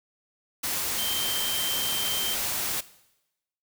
sine tone in noise, 3136 Hz, G7, in tune, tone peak -30 dBFS, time 0.98-2.35 s, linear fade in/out 10 ms, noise white, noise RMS -29 dBFS, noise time 0.63-2.81 s, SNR -4 dB, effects noise-tail reverb RT60 0.9 s tail -18 dB re dry

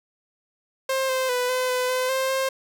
sawtooth tone with pitch steps, 530 / 520 / 496.3 / 509 / 503 / 510 / 527 / 531 Hz, C5 / C5 / B4 / C5 / B4 / C5 / C5 / C5, +22 / -11 / +8 / -48 / +32 / -44 / +12 / +25 cents, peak -18 dBFS, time 0.89-2.49 s, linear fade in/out 5 ms, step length 200 ms, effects none

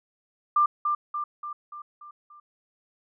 sine tone with echo, 1190 Hz, D6, 22 cents sharp, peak -17 dBFS, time 0.56-0.66 s, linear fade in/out 5 ms, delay 290 ms, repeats 6, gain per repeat -5 dB, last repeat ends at 2.4 s, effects none

